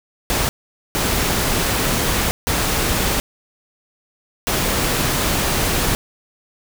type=noise bursts at uneven times; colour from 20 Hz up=pink; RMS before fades=-19 dBFS; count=4; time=0.3-0.49 / 0.95-2.31 / 2.47-3.2 / 4.47-5.95 s; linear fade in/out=0 ms; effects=none